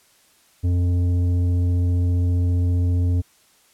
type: tone with tanh clipping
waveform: sine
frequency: 88.5 Hz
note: F2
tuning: 23 cents sharp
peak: -18 dBFS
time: 0.63-3.22 s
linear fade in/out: 20 ms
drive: 9 dB
effects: white hiss -57 dBFS RMS until 3.73 s + low-pass 12000 Hz 12 dB/octave